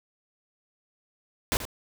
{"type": "noise with echo", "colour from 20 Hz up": "pink", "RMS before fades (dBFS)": -25, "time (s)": [1.52, 1.57], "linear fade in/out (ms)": 0, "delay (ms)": 82, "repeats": 1, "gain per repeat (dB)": -11, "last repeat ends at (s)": 1.652, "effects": []}